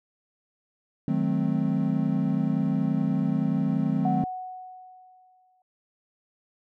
triangle chord, D# diminished seventh, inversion none, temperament equal with one note detuned, 155.56 / 185 / 216.6 / 261.6 Hz, D#3 / F#3 / A3 / C4, 0 / 0 / -27 / 0 cents, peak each -26 dBFS, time 1.08-4.24 s, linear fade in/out 2 ms
sine tone with exponential decay, 740 Hz, F#5, in tune, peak -24 dBFS, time 4.05-5.62 s, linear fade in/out 2 ms, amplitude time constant 340 ms
effects none

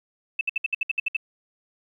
sine tone bursts, 2637 Hz, E7, in tune, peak -20 dBFS, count 10, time 0.39-1.167 s, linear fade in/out 5 ms, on 21 ms, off 63 ms, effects 10-bit

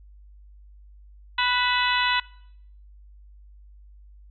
harmonic tone with a mistuned harmonic, 493.9 Hz, B4, in tune, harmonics 2 / 3 / 4 / 5 / 6 / 7 / 8, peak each -25 / -27 / -28 / -29 / -30 / -30 / -31 dBFS, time 1.38-2.2 s, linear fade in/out 5 ms, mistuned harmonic 5, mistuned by +70 cents, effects noise-tail reverb RT60 0.7 s tail -22 dB re dry + added 50 Hz sine -46 dBFS peak until 4.3 s

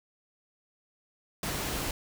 pink noise, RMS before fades -33 dBFS, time 1.43-1.91 s, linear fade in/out 2 ms, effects none

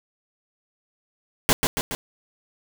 pink noise with echo, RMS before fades -17 dBFS, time 1.49-1.53 s, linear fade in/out 0 ms, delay 140 ms, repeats 3, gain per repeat -4 dB, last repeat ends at 1.95 s, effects none

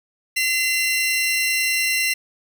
sawtooth tone pair together, 2046 / 2738 Hz, C7 / F7, -39 / -35 cents, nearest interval perfect fourth, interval 504 cents, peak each -18 dBFS, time 0.36-2.14 s, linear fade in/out 10 ms, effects none

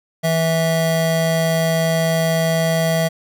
square tone pair together, 163.5 / 654 Hz, E3 / E5, -14 / -14 cents, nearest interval 2 octaves, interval 2400 cents, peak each -19 dBFS, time 0.23-3.09 s, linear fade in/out 20 ms, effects none

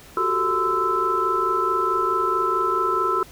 sine tone cluster, 366.1 / 390.7 / 444.4 / 1025 / 1318 Hz, F#4 / G4 / A4 / C6 / E6, -18 / -6 / +17 / -36 / -1 cents, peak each -27 / -29 / -30 / -26 / -21 dBFS, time 0.17-3.23 s, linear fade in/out 2 ms, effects pink hiss -46 dBFS RMS until 3.31 s

